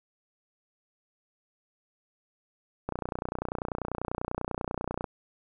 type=click train; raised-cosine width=1 ms; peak=-17 dBFS; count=66; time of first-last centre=2.89-5.042 s; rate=30.2 Hz; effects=none